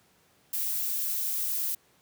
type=noise; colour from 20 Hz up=violet; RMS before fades=-30 dBFS; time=0.53-1.75 s; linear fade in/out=5 ms; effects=pink hiss -64 dBFS RMS until 2.01 s + high-pass 100 Hz 12 dB/octave